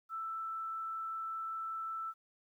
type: tone with frequency modulation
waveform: sine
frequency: 1324 Hz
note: E6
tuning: 7 cents sharp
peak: -37 dBFS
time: 0.09-2.14 s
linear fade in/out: 50 ms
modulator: 25.2 Hz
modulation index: 0.28
effects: 12-bit